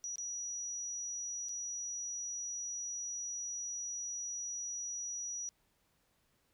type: tone with dropouts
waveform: sine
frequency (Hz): 5830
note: F#8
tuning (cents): -26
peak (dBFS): -38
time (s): 0.04-5.49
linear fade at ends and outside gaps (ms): 0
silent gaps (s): 0.157-0.182 / 1.486-1.492
effects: pink hiss -75 dBFS RMS until 6.53 s